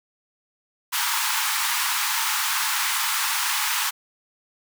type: high-pass noise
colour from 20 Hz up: pink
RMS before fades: -24 dBFS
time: 0.92-3.91 s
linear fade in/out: 20 ms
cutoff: 840 Hz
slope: 96 dB/octave
effects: none